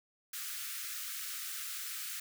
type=high-pass noise; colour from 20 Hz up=white; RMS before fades=-41 dBFS; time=0.33-2.2 s; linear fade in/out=5 ms; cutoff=1200 Hz; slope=96 dB/octave; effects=none